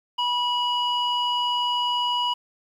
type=tone with low-pass filter; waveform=square; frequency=974 Hz; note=B5; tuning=24 cents flat; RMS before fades=-24 dBFS; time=0.18-2.34 s; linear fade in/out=10 ms; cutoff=3300 Hz; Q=3.3; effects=9-bit